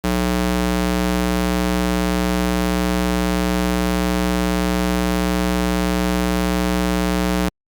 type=tone with high-pass filter; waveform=square; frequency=60.8 Hz; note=B1; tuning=26 cents flat; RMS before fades=-19 dBFS; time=0.04-7.49 s; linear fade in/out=0 ms; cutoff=130 Hz; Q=0.81; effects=Opus 48 kbps